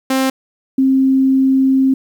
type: tone pair in turn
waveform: sawtooth / sine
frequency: 264.3 / 265.8 Hz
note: C4 / C4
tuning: +18 / +27 cents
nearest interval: unison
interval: 9 cents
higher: second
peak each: -9 dBFS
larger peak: neither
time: 0.1-0.3 / 0.78-1.94 s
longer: second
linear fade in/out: 5 ms
effects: 8-bit